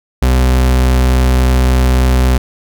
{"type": "tone", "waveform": "40% pulse", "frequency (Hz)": 63.5, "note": "B1", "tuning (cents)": 49, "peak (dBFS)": -7, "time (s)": [0.22, 2.38], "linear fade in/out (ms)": 5, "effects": []}